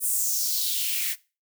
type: noise with high-pass filter sweep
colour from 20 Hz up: blue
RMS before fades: -26 dBFS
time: 0-1.16 s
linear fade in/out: 50 ms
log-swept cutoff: 9700 to 1900 Hz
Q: 3
effects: noise-tail reverb RT60 0.3 s tail -20 dB re dry